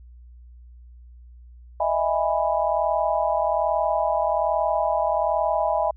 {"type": "chord", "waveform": "sine", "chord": "E major seventh", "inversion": "third", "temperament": "just", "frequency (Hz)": [618.1, 659.3, 824.1, 988.9], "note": ["D#5", "E5", "G#5", "B5"], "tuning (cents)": [-12, 0, -14, 2], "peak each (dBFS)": [-25, -24, -25, -27], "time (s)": [1.8, 5.91], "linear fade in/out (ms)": 5, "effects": ["added 60 Hz sine -43 dBFS peak until 5.96 s"]}